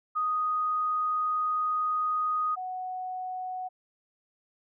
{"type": "tone pair in turn", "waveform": "sine", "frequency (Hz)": [1244.5, 740], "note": ["D#6", "F#5"], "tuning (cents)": [0, 0], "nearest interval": "major sixth", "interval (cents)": 900, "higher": "first", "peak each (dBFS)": [-25, -32], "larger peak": "first", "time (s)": [[0.15, 2.56], [2.56, 3.69]], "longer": "first", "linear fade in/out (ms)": 20, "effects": []}